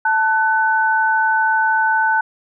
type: tone pair together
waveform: sine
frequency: 882 / 1502.1 Hz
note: A5 / F#6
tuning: +4 / +26 cents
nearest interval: major sixth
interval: 922 cents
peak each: -16 dBFS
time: 0.05-2.21 s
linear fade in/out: 5 ms
effects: none